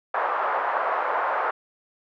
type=band-pass noise; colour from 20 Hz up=white; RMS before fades=-25 dBFS; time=0.14-1.51 s; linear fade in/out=5 ms; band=560 to 1300 Hz; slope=24 dB/octave; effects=none